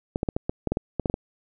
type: clicks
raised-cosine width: 2 ms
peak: -11 dBFS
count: 12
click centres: 0.159 / 0.231 / 0.288 / 0.365 / 0.495 / 0.673 / 0.72 / 0.771 / 0.997 / 1.058 / 1.099 / 1.141 s
effects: none